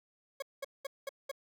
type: tone bursts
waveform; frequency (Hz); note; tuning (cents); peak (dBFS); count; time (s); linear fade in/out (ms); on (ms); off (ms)
40% pulse; 550; C#5; -14; -35; 5; 0.4-1.315; 5; 23; 200
effects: none